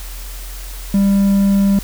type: tone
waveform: triangle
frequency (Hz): 198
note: G3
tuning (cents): +18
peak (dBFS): -8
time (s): 0.94-1.79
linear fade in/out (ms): 2
effects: added 43 Hz sine -27 dBFS peak until 1.83 s + white hiss -35 dBFS RMS until 1.83 s